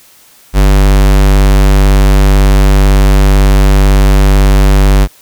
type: tone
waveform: square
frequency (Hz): 49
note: G1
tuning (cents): 0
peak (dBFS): -4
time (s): 0.53-5.08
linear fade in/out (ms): 50
effects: white hiss -42 dBFS RMS until 5.21 s